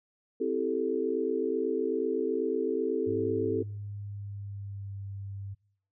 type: chord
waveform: sine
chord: A minor seventh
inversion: first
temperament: equal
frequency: 261.6 / 329.6 / 392 / 440 Hz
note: C4 / E4 / G4 / A4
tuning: 0 / 0 / 0 / 0 cents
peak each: -34 / -34 / -32 / -30 dBFS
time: 0.4-3.63 s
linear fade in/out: 10 ms
type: tone with pitch glide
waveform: sine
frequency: 103.83 to 98.8 Hz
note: G#2 to G2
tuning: 0 to +14 cents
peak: -36 dBFS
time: 3.06-5.55 s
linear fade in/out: 20 ms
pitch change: -86 cents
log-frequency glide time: 3.33-4.98 s
effects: noise-tail reverb RT60 0.6 s tail -24 dB re dry